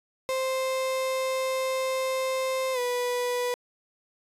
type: tone with pitch glide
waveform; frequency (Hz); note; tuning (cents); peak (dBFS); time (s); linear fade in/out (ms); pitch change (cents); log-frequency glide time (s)
35% pulse; 523.3 to 491.1; C5 to B4; 0 to -10; -24; 0.29-3.54; 0; -110; 2.73-2.79
effects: resampled to 32000 Hz